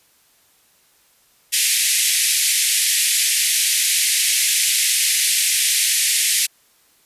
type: band-pass noise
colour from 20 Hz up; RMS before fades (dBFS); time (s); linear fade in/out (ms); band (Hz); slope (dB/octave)
white; -18; 1.52-6.47; 20; 1900 to 12000; 48
effects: white hiss -57 dBFS RMS until 7.05 s + resampled to 32000 Hz